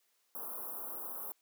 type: band-stop noise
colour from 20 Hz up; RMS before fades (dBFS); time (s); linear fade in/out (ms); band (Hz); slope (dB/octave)
white; -42; 0.35-1.32; 0; 1300 to 11000; 48
effects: white hiss -75 dBFS RMS until 1.41 s + high-pass 300 Hz 12 dB/octave